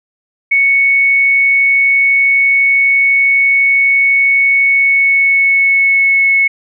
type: tone with pitch glide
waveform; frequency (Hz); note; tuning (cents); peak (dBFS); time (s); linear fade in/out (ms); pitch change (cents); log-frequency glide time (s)
sine; 2217 to 2198; C#7 to C#7; 0 to -15; -7; 0.51-6.48; 10; -15; 4.64-6.3
effects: none